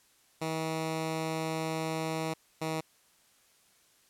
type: tone pair in turn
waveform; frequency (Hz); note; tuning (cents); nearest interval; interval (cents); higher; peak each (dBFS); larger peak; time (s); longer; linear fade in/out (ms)
10% pulse; 160 / 159.13; D#3 / D#3; +49 / +39; unison; 10; first; -23; neither; 0.41-2.34 / 2.61-2.81; first; 10
effects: white hiss -65 dBFS RMS until 4.09 s + low-pass 12000 Hz 12 dB/octave